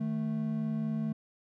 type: tone pair together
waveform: triangle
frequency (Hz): 155.56 / 220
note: D#3 / A3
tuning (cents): 0 / 0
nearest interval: tritone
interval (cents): 600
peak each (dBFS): -33 / -29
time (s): 0-1.13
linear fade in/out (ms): 10
effects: none